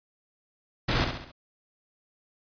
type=noise with echo; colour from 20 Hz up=pink; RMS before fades=-25 dBFS; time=0.88-1.05 s; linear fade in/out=10 ms; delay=67 ms; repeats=4; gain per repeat=-6 dB; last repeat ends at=1.318 s; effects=resampled to 11025 Hz